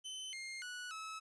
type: tone with pitch steps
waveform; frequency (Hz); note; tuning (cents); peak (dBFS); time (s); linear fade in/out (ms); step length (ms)
sawtooth; 3050 / 2122 / 1472 / 1296; G7 / C7 / F#6 / E6; -48 / +24 / -9 / -30; -40; 0.04-1.2; 20; 290
effects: resampled to 22050 Hz + 13-bit